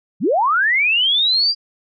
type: linear sweep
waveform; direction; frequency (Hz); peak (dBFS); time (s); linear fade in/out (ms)
sine; up; 132.9 to 4855; -13; 0.2-1.55; 50
effects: none